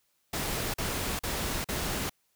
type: noise bursts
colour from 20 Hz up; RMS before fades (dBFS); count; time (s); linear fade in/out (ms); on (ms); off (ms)
pink; -32; 4; 0.33-2.096; 5; 410; 42
effects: white hiss -73 dBFS RMS until 2.35 s